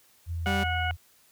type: tone with vibrato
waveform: sine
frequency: 84 Hz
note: E2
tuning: 33 cents sharp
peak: -29 dBFS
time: 0.26-0.97 s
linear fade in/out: 50 ms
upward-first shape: triangle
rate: 4.6 Hz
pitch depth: 15 cents each way
type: tone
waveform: sawtooth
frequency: 195.6 Hz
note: G3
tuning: 4 cents flat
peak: -24 dBFS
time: 0.46-0.64 s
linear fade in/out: 10 ms
type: harmonic tone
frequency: 730 Hz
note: F#5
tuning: 24 cents flat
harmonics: 1 / 2 / 3 / 4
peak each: -31 / -31 / -35 / -36 dBFS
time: 0.46-0.91 s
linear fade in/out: 0 ms
effects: white hiss -61 dBFS RMS until 1.31 s